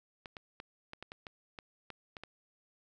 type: clicks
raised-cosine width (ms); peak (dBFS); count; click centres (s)
0.3; -28; 11; 0.258 / 0.368 / 0.601 / 0.934 / 1.026 / 1.119 / 1.268 / 1.588 / 1.903 / 2.168 / 2.236
effects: none